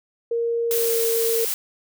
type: tone with pitch glide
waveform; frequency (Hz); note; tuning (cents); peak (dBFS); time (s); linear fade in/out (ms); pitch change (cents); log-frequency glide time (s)
sine; 466.2 to 457.1; A#4 to A#4; 0 to -34; -20; 0.31-1.45; 5; -34; 0.69-1.07
type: noise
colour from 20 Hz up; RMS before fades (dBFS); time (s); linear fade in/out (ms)
blue; -25; 0.71-1.54; 0
effects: none